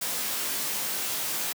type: noise with comb filter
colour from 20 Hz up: white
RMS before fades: -30 dBFS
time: 0.01-1.53 s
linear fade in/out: 10 ms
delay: 19 ms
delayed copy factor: +0.85
effects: high-pass 150 Hz 12 dB/octave